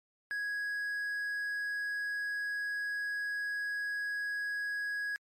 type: tone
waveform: triangle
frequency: 1661.2 Hz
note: G#6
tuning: in tune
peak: -31 dBFS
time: 0.31-5.16 s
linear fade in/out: 0 ms
effects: MP3 64 kbps